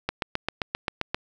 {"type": "click train", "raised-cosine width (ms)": 0.3, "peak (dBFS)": -9, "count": 9, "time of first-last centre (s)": [0.09, 1.145], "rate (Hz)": 7.58, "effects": []}